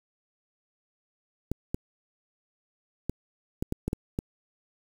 clicks, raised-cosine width 3 ms, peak -15 dBFS, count 8, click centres 1.516 / 1.745 / 3.096 / 3.625 / 3.724 / 3.88 / 3.931 / 4.189 s, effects 7-bit

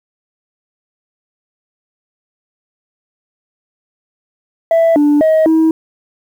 sine tone with pitch steps, 661 / 293.3 / 633 / 320.7 Hz, E5 / D4 / D#5 / E4, +5 / -2 / +30 / -48 cents, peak -5 dBFS, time 4.71-5.71 s, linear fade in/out 2 ms, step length 250 ms, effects tanh soft clip ceiling -6 dBFS + 7-bit

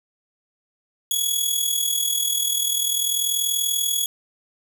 10% pulse tone with amplitude modulation, 3360 Hz, G#7, 19 cents sharp, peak -10 dBFS, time 1.11-4.06 s, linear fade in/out 2 ms, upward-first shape sine, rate 40.4 Hz, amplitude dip 60%, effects none

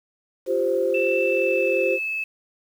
sine chord, F suspended second, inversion none, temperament equal, 349.2 / 392 / 523.3 Hz, F4 / G4 / C5, 0 / 0 / 0 cents, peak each -26 / -24 / -21 dBFS, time 0.46-1.99 s, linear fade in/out 50 ms
sine tone with pitch glide, 2654 to 2605 Hz, E7 to E7, +11 to -21 cents, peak -24 dBFS, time 0.94-2.24 s, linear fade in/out 5 ms, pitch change -32 cents, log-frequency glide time 1.18-2.12 s
effects tanh soft clip ceiling -8 dBFS + 8-bit

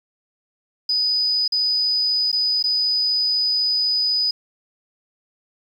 sine tone with dropouts, 4978 Hz, D#8, in tune, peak -17 dBFS, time 0.89-4.31 s, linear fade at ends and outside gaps 5 ms, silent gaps 1.479-1.521 / 2.317-2.327 / 2.627-2.639 s, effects 8-bit

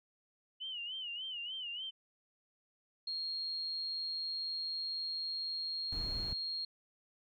sine tone with vibrato, 2960 Hz, F#7, in tune, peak -39 dBFS, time 0.6-1.91 s, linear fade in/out 20 ms, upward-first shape sine, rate 3.4 Hz, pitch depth 110 cents each way
sine tone, 4254 Hz, C8, 28 cents sharp, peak -36 dBFS, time 3.07-6.65 s, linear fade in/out 5 ms
brown noise, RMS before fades -42 dBFS, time 5.92-6.33 s, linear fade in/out 2 ms
effects none

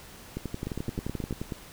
two click trains, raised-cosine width 3 ms, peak -19 / -19 dBFS, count 12 / 9, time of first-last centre 0.37-1.327 / 0.67-1.522 s, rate 11.5 / 9.39 Hz, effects pink hiss -48 dBFS RMS until 1.72 s

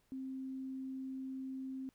sine tone, 263.8 Hz, C4, 14 cents sharp, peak -40 dBFS, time 0.12-1.89 s, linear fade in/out 0 ms, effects pink hiss -75 dBFS RMS until 1.94 s

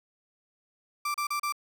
35% pulse tone bursts, 1174.7 Hz, D6, in tune, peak -26 dBFS, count 4, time 1.05-1.524 s, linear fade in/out 5 ms, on 93 ms, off 34 ms, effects none

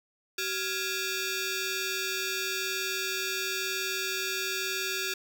10% pulse ring-modulated tone, 1021 Hz, C6, 43 cents flat, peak -18 dBFS, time 0.38-5.14 s, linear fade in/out 5 ms, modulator 641 Hz, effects 8-bit

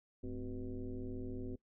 sine tone with frequency modulation, 139.6 Hz, C#3, 13 cents sharp, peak -39 dBFS, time 0.23-1.56 s, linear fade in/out 10 ms, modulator 118 Hz, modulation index 2.3, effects noise-tail reverb RT60 0.1 s tail -20 dB re dry

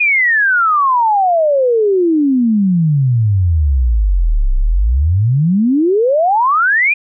sine exponential two-way sweep, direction down then up, 2489 to 31 to 2489 Hz, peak -9 dBFS, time 0-6.94 s, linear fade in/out 10 ms, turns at 4.55 s, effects none

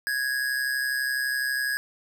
square tone with amplitude modulation, 1661.2 Hz, G#6, in tune, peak -23 dBFS, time 0.07-1.77 s, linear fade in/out 0 ms, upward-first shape sine, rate 132 Hz, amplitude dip 55%, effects none

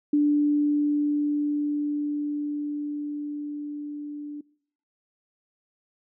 sine tone with level ramp, 293.7 Hz, D4, in tune, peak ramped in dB -17 to -33 dBFS, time 0.13-4.41 s, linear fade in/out 5 ms, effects noise-tail reverb RT60 0.6 s tail -23 dB re dry

